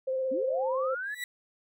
sine tone with vibrato, 523.3 Hz, C5, in tune, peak -27 dBFS, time 0.07-0.95 s, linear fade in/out 10 ms, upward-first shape square, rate 17 Hz, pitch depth 16 cents each way
sine linear sweep, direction up, 236.6 to 1760 Hz, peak -32 dBFS, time 0.31-1.15 s, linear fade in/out 10 ms
35% pulse tone with exponential growth, 1953 Hz, B6, 20 cents flat, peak -28 dBFS, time 1.03-1.24 s, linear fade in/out 2 ms, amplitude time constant 45 ms
effects none

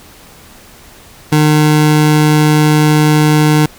25% pulse tone, 152 Hz, D#3, 40 cents flat, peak -3 dBFS, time 1.32-3.66 s, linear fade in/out 5 ms, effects pink hiss -39 dBFS RMS until 3.78 s

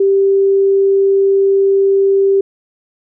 sine tone, 392 Hz, G4, in tune, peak -8 dBFS, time 0-2.41 s, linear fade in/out 5 ms, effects none

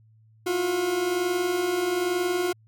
40% pulse tone pair together, 338 / 359.1 Hz, E4 / F4, +43 / +48 cents, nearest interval minor second, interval 105 cents, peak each -31 / -23 dBFS, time 0.46-2.53 s, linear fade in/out 10 ms, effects added 110 Hz sine -54 dBFS peak until 2.67 s

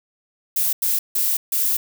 violet noise bursts at uneven times, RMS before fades -20 dBFS, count 4, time 0.56-0.73 / 0.82-0.99 / 1.15-1.37 / 1.52-1.77 s, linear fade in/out 5 ms, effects none

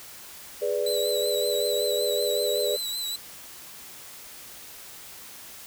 sine chord, G# diminished, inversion none, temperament equal, 415.3 / 493.9 / 587.3 Hz, G#4 / B4 / D5, 0 / 0 / 0 cents, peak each -28 dBFS, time 0.61-2.77 s, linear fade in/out 20 ms
sawtooth tone with vibrato, 3970 Hz, B7, 8 cents sharp, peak -26 dBFS, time 0.86-3.16 s, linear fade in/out 5 ms, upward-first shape triangle, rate 5.3 Hz, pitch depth 53 cents each way
effects white hiss -44 dBFS RMS until 5.66 s

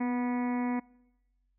harmonic tone with a mistuned harmonic, 244.4 Hz, B3, 18 cents flat, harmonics 1 / 2 / 3 / 4 / 5 / 6 / 7 / 8 / 9 / 10, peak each -28 / -42 / -40 / -40 / -51 / -55 / -50 / -47 / -46 / -57 dBFS, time 0-0.8 s, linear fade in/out 10 ms, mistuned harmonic 1, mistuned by +20 cents, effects noise-tail reverb RT60 1.0 s tail -25 dB re dry + added 46 Hz sine -70 dBFS peak until 1.58 s

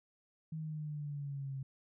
sine exponential sweep, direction down, 159.5 to 133.6 Hz, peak -38 dBFS, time 0.52-1.63 s, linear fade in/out 5 ms, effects none

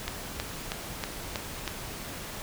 click train, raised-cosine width 0.2 ms, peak -13 dBFS, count 6, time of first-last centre 0.08-1.677 s, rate 3.13 Hz, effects pink hiss -39 dBFS RMS until 2.42 s

